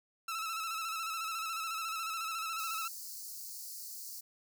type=tone with vibrato; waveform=sawtooth; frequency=1317 Hz; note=E6; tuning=2 cents flat; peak=-32 dBFS; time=0.28-2.88 s; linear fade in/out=5 ms; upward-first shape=square; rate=14 Hz; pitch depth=38 cents each way
type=high-pass noise; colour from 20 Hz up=white; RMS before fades=-45 dBFS; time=2.58-4.21 s; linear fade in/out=10 ms; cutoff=4300 Hz; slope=96 dB/octave
effects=none